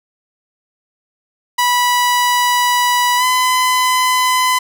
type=tone with pitch glide; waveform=sawtooth; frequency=980 to 1012.2 Hz; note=B5 to B5; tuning=-14 to +42 cents; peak=-8 dBFS; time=1.58-4.59 s; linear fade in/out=10 ms; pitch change=+56 cents; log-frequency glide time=3.17-3.24 s; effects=none